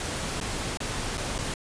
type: noise with dropouts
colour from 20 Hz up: pink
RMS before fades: -31 dBFS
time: 0-1.54 s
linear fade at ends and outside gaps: 2 ms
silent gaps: 0.402-0.411 / 0.773-0.803 / 1.173-1.178 / 1.381-1.387 s
effects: resampled to 22050 Hz